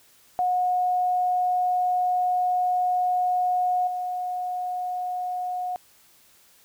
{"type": "tone with level steps", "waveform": "sine", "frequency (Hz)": 726, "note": "F#5", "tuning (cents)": -33, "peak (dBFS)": [-20, -26], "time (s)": [0.39, 5.76], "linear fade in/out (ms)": 0, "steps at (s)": 3.87, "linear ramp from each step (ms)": 5, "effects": ["white hiss -57 dBFS RMS until 6.64 s"]}